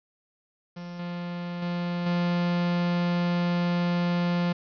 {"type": "tone with level steps", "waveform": "45% pulse", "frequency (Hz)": 174.61, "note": "F3", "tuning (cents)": 0, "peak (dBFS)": [-36, -31, -27, -23], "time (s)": [0.76, 4.53], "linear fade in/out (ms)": 10, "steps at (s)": [0.99, 1.62, 2.06], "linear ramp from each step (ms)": 5, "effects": ["resampled to 11025 Hz", "9-bit"]}